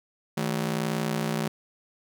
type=ring-modulated tone; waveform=sawtooth; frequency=187 Hz; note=F#3; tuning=19 cents sharp; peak=-19 dBFS; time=0.37-1.48 s; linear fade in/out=5 ms; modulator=30.6 Hz; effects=none